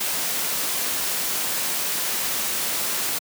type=noise; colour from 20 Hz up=white; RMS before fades=-25 dBFS; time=0-3.19 s; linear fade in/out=10 ms; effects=high-pass 150 Hz 12 dB/octave